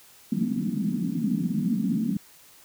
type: band-pass noise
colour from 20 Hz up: white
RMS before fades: -26 dBFS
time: 0.32-2.17 s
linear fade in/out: 5 ms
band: 170 to 250 Hz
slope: 48 dB/octave
effects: white hiss -53 dBFS RMS until 2.64 s